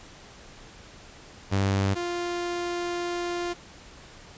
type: tone pair in turn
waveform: sawtooth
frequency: 98 / 349.2 Hz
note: G2 / F4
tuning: 0 / 0 cents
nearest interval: octave + minor seventh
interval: 2200 cents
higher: second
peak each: -18 / -24 dBFS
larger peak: first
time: 1.51-1.95 / 1.95-3.54 s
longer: second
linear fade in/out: 20 ms
effects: pink hiss -48 dBFS RMS until 4.37 s + resampled to 16000 Hz